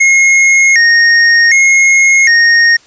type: tone with vibrato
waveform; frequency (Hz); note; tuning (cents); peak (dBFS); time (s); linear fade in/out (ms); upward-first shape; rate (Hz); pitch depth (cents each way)
square; 2000; B6; +21; -5; 0-2.77; 10; square; 0.66; 130
effects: white hiss -44 dBFS RMS until 2.86 s + resampled to 16000 Hz